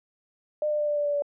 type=tone with pitch steps; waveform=sine; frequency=603 / 598.5 / 594 / 589.6 / 585.2 / 580.8 / 576.4 Hz; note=D5 / D5 / D5 / D5 / D5 / D5 / D5; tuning=+46 / +33 / +20 / +7 / -6 / -19 / -33 cents; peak=-23 dBFS; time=0.62-1.222 s; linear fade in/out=2 ms; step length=86 ms; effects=none